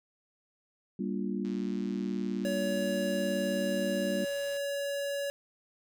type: chord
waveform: sine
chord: G minor seventh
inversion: none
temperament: just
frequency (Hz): 196 / 235.2 / 294 / 352.8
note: G3 / Bb3 / D4 / F4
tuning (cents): 0 / +16 / +2 / +18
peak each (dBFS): -33 / -36 / -38 / -39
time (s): 0.99-4.25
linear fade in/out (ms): 5
type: click train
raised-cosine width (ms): 0.2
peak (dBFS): -35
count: 369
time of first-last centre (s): 1.45-4.569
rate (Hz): 118
type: tone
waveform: square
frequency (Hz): 564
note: C#5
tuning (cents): +30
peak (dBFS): -32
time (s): 2.45-5.3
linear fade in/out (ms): 0
effects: none